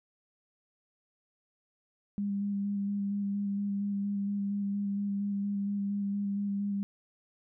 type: tone with vibrato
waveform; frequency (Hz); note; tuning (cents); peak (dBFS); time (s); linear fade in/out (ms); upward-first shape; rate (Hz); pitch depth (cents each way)
sine; 201; G3; +44; -29; 2.18-6.83; 0; square; 4.3; 13
effects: none